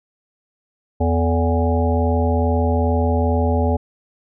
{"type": "harmonic tone with a mistuned harmonic", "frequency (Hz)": 82.4, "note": "E2", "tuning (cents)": 0, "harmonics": [1, 3, 5, 7, 9, 10], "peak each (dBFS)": [-17, -22, -24, -25, -27, -27], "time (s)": [1, 3.77], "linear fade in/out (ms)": 10, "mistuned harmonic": 5, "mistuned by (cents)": 83, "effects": []}